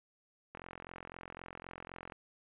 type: click train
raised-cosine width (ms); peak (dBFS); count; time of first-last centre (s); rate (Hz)
0.5; -30; 70; 0.55-2.122; 43.9
effects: resampled to 8000 Hz